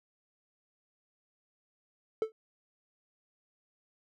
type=tone with exponential decay; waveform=triangle; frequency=440 Hz; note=A4; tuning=in tune; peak=-21 dBFS; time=2.22-2.32 s; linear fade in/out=1 ms; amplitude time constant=21 ms; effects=none